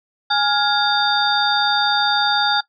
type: tone cluster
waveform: sine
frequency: 827 / 1406 / 1667 / 3636 / 4659 Hz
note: G#5 / F6 / G#6 / A#7 / D8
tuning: -8 / +11 / +6 / -44 / -15 cents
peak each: -19 / -21 / -27 / -20 / -23 dBFS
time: 0.3-2.61 s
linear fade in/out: 10 ms
effects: noise-tail reverb RT60 0.1 s tail -18 dB re dry